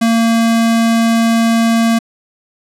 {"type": "tone", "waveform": "square", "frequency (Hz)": 228.7, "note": "A#3", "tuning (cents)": -33, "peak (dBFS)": -10, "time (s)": [0.01, 1.99], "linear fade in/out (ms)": 10, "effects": ["low-pass 12000 Hz 12 dB/octave"]}